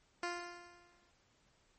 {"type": "tone with exponential decay", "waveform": "10% pulse", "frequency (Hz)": 349.2, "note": "F4", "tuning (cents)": 0, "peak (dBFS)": -27, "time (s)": [0.23, 1.11], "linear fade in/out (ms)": 1, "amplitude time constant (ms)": 190, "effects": ["pink hiss -72 dBFS RMS until 1.78 s", "MP3 32 kbps"]}